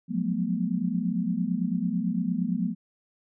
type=tone cluster; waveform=sine; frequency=175.7 / 184.7 / 213.3 / 243.2 Hz; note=F3 / F#3 / G#3 / B3; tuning=+11 / -3 / +46 / -26 cents; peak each=-30 dBFS; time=0.08-2.75 s; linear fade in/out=50 ms; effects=none